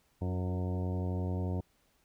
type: harmonic tone with a mistuned harmonic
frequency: 91.4 Hz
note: F#2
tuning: 21 cents flat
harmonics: 1 / 2 / 3 / 4 / 5 / 6 / 7 / 8 / 10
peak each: -32 / -38 / -42 / -44 / -46 / -48 / -49 / -50 / -52 dBFS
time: 0.21-1.61 s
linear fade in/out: 10 ms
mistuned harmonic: 4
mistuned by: -22 cents
effects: pink hiss -71 dBFS RMS until 2.04 s